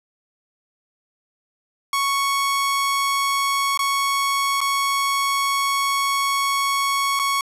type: tone with dropouts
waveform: sawtooth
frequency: 1108.7 Hz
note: C#6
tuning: in tune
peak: -15 dBFS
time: 1.93-7.41 s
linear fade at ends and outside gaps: 2 ms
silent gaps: 3.775-3.791 / 4.606-4.613 / 7.192-7.196 s
effects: resampled to 32000 Hz + 9-bit